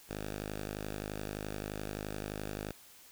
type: tone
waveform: 5% pulse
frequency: 51.6 Hz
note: G#1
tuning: 10 cents flat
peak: -27 dBFS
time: 0.09-2.72 s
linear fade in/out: 5 ms
effects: white hiss -57 dBFS RMS until 3.11 s